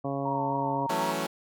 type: harmonic tone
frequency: 138.59 Hz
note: C#3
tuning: in tune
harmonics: 1 / 2 / 3 / 4 / 5 / 6 / 7 / 8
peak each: -35 / -33 / -38 / -35 / -35 / -44 / -43 / -42 dBFS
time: 0.04-0.87 s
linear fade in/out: 10 ms
type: tone with vibrato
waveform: sine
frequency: 921 Hz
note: A#5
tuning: 21 cents flat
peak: -29 dBFS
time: 0.25-1.12 s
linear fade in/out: 10 ms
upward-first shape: sine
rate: 3.9 Hz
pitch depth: 47 cents each way
type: chord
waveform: 10% pulse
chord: F# minor seventh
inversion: third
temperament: equal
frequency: 164.81 / 185 / 220 / 277.2 Hz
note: E3 / F#3 / A3 / C#4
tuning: 0 / 0 / 0 / 0 cents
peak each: -26 dBFS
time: 0.89-1.27 s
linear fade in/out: 10 ms
effects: none